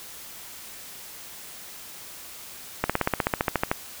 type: slowing click train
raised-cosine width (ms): 0.5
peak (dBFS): -6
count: 14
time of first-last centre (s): 2.84-3.715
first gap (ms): 56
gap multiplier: 1.03
effects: white hiss -42 dBFS RMS until 4 s